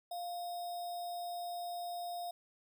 sine tone with sample-and-hold, 700 Hz, F5, 4 cents sharp, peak -38 dBFS, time 0.11-2.31 s, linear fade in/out 5 ms, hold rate 4410 Hz, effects none

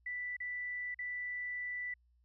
sine tone with dropouts, 1975.5 Hz, B6, in tune, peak -37 dBFS, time 0.06-1.94 s, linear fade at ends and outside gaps 5 ms, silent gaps 0.367-0.402 / 0.945-0.989 s, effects added 60 Hz sine -67 dBFS peak until 2.24 s

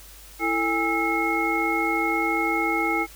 sine tone cluster, 331.6 / 445.6 / 816 / 1314 / 2166 Hz, E4 / A4 / G#5 / E6 / C#7, +10 / +22 / -31 / -6 / -41 cents, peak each -26 / -32 / -27 / -30 / -25 dBFS, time 0.39-3.07 s, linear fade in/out 50 ms, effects added 50 Hz sine -47 dBFS peak until 3.15 s + white hiss -47 dBFS RMS until 3.15 s

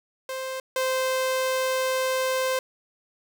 sawtooth tone pair in turn, 523.3 / 519.7 Hz, C5 / C5, 0 / -12 cents, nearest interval unison, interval 12 cents, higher first, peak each -26 / -19 dBFS, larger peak second, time 0.29-0.6 / 0.76-2.59 s, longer second, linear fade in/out 2 ms, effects none

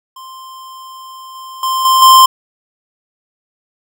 square tone with level steps, 1046.5 Hz, C6, in tune, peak -31 / -29 / -14 / -8 / -3 dBFS, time 0.16-2.26 s, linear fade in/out 5 ms, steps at 1.35 / 1.63 / 1.85 / 2.02 s, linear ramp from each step 2 ms, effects none

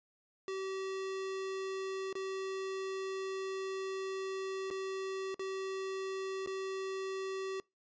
square tone with dropouts, 383.5 Hz, G4, 38 cents flat, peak -37 dBFS, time 0.48-7.6 s, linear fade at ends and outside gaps 1 ms, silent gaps 2.128-2.153 / 4.703-4.71 / 5.344-5.394 / 6.462-6.473 s, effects noise-tail reverb RT60 0.2 s tail -24 dB re dry + resampled to 16000 Hz

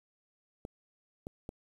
clicks, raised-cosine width 2 ms, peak -27 dBFS, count 3, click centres 0.651 / 1.269 / 1.491 s, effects 9-bit

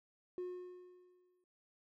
triangle tone with exponential decay, 361.2 Hz, F#4, 42 cents flat, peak -35 dBFS, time 0.38-1.44 s, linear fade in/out 1 ms, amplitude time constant 230 ms, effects tanh soft clip ceiling -34 dBFS

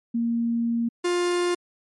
sine / 45% pulse tone pair in turn, 233.1 / 352.6 Hz, A#3 / F4, 0 / +17 cents, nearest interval perfect fifth, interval 717 cents, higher second, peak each -21 dBFS, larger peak neither, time 0.14-0.89 / 1.04-1.55 s, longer first, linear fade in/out 10 ms, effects MP3 48 kbps

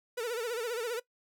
45% pulse tone with vibrato, 466.2 Hz, A#4, in tune, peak -32 dBFS, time 0.17-1 s, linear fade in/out 10 ms, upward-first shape sine, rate 15 Hz, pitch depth 110 cents each way, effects noise-tail reverb RT60 0.1 s tail -19 dB re dry

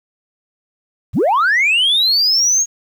sine linear sweep, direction up, 52 to 6645 Hz, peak -9 dBFS, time 1.13-2.66 s, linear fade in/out 50 ms, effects tanh soft clip ceiling -9 dBFS + 8-bit

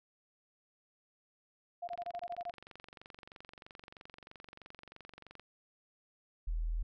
sine tone bursts, 698.5 Hz, F5, in tune, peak -37 dBFS, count 9, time 1.82-2.51 s, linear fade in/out 10 ms, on 58 ms, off 21 ms
click train, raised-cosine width 0.3 ms, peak -34 dBFS, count 82, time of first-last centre 1.89-5.396 s, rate 23.1 Hz
sine tone, 40.66 Hz, E1, 23 cents flat, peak -32 dBFS, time 6.47-6.83 s, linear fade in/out 10 ms
effects none

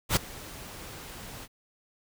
pink noise with ADSR envelope, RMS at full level -21 dBFS, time 0.09-1.48 s, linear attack 76 ms, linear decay 7 ms, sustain -22 dB, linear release 46 ms, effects none

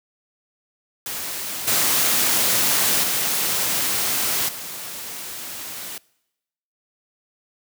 white noise with level steps, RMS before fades -29 / -19 / -22 / -33 dBFS, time 1.06-5.98 s, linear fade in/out 2 ms, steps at 1.67 / 3.03 / 4.48 s, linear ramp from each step 10 ms, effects noise-tail reverb RT60 0.9 s tail -24 dB re dry + high-pass 100 Hz 12 dB/octave

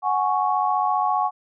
sine chord, F# suspended second, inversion none, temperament equal with one note detuned, 740 / 834.9 / 1108.7 Hz, F#5 / G#5 / C#6, 0 / +9 / 0 cents, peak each -23 dBFS, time 0.02-1.31 s, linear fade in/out 50 ms, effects none

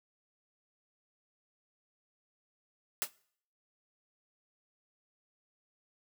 white noise with exponential decay, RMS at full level -28 dBFS, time 3.02-3.11 s, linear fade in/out 0 ms, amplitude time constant 18 ms, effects noise-tail reverb RT60 0.6 s tail -23 dB re dry + high-pass 150 Hz 12 dB/octave

